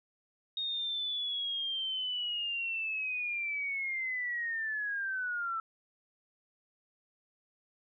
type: linear sweep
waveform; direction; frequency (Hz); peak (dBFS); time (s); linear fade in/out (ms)
sine; down; 3726 to 1318.5; -32; 0.57-5.6; 2
effects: none